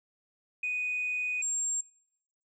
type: tone pair in turn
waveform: sine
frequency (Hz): 2486 / 7450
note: D#7 / A#8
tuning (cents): -2 / -2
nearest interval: octave + perfect fifth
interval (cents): 1900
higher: second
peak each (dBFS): -28 / -27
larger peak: second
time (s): 0.63-1.42 / 1.42-1.81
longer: first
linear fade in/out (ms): 5
effects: noise-tail reverb RT60 0.8 s tail -24 dB re dry + tanh soft clip ceiling -25 dBFS